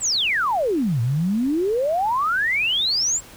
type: exponential two-way sweep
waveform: sine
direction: down then up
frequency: 8372 to 112.1 to 7730 Hz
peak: -18 dBFS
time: 0-3.21 s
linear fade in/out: 50 ms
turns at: 1.01 s
effects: pink hiss -44 dBFS RMS until 3.36 s